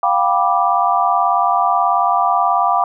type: chord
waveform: sine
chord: G dominant seventh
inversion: third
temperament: just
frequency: 705.6 / 784 / 980 / 1176 Hz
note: F5 / G5 / B5 / D6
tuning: +18 / 0 / -14 / +2 cents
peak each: -17 / -18 / -19 / -17 dBFS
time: 0.03-2.84 s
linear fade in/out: 2 ms
effects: none